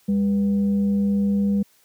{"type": "tone with frequency modulation", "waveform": "sine", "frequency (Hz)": 201.3, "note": "G3", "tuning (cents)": 46, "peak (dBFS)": -17, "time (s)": [0.08, 1.63], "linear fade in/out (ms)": 10, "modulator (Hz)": 286, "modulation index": 0.29, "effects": ["white hiss -59 dBFS RMS until 1.84 s", "high-pass 100 Hz 12 dB/octave"]}